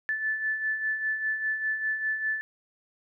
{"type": "beating tone pair", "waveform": "sine", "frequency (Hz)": [1744, 1749], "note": ["A6", "A6"], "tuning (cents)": [-16, -11], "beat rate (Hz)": 5, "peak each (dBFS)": [-35, -27], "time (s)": [0.09, 2.41], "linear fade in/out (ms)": 0, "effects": []}